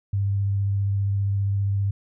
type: tone with vibrato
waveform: sine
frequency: 99.4 Hz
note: G2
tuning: 25 cents sharp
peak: -20 dBFS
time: 0.13-1.91 s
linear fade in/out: 5 ms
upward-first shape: sine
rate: 15 Hz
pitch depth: 13 cents each way
effects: none